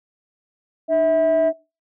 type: tone pair together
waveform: sine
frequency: 302.4 / 649.9 Hz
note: D#4 / E5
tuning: -49 / -25 cents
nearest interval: octave + minor second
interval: 1324 cents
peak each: -22 / -13 dBFS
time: 0.88-1.53 s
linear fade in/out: 50 ms
effects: noise-tail reverb RT60 0.3 s tail -25 dB re dry + tanh soft clip ceiling -12 dBFS